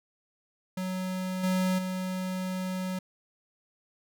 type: tone with level steps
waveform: square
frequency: 185.5 Hz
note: F#3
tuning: 5 cents sharp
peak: -31 / -25 / -31 dBFS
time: 0.77-2.99 s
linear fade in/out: 5 ms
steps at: 1.43 / 1.78 s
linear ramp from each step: 10 ms
effects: none